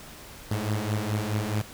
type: beating tone pair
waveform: sawtooth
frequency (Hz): 103.83 / 108.53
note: G#2 / A2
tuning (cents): 0 / -23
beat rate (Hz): 4.7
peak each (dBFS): -25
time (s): 0.51-1.62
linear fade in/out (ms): 5
effects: pink hiss -45 dBFS RMS until 1.73 s

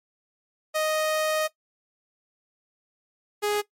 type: tone pair in turn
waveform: sawtooth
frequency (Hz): 622.3 / 415.3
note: D#5 / G#4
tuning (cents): 0 / 0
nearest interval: perfect fifth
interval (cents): 700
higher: first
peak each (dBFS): -19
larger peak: neither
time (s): 0.74-1.48 / 3.42-3.62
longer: first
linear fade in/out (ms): 20
effects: noise-tail reverb RT60 0.1 s tail -17 dB re dry + MP3 64 kbps

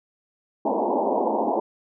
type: band-pass noise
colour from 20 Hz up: white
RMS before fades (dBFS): -23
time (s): 0.65-1.6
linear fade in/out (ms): 5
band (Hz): 210 to 960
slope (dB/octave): 96
effects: none

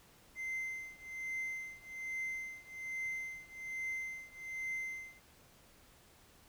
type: tone with tremolo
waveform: triangle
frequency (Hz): 2075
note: C7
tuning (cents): -15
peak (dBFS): -33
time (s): 0.35-5.2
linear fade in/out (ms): 50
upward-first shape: triangle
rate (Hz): 1.2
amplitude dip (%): 95
effects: tanh soft clip ceiling -30 dBFS + pink hiss -63 dBFS RMS until 6.48 s

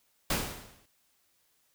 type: noise with exponential decay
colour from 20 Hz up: pink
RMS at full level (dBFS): -26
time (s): 0.3-0.86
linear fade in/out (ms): 5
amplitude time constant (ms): 120
effects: white hiss -71 dBFS RMS until 1.74 s

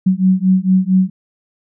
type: beating tone pair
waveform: sine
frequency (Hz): 185 / 189.4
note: F#3 / F#3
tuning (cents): 0 / +41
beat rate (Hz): 4.4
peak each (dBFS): -13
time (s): 0.06-1.1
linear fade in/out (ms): 10
effects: none

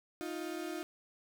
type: tone pair together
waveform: 35% pulse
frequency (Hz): 313.2 / 351.6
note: D#4 / F4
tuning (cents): +11 / +12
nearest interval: major second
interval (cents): 201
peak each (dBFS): -39 / -39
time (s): 0.21-0.83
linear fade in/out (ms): 0
effects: none

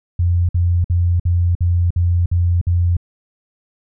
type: tone bursts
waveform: sine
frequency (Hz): 87.31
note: F2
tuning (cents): 0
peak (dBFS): -12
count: 8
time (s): 0.19-2.968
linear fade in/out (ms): 5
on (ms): 300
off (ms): 54
effects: none

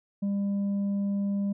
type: tone with tanh clipping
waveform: triangle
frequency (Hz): 200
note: G3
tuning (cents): +35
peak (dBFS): -26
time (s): 0.22-1.53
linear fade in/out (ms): 10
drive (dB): 8
effects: none

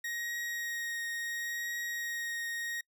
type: tone with vibrato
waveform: 40% pulse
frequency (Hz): 1879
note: A#6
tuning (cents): +13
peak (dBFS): -34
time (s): 0.04-2.81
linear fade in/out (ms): 5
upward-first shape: triangle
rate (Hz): 0.72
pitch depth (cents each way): 14
effects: noise-tail reverb RT60 0.1 s tail -26 dB re dry

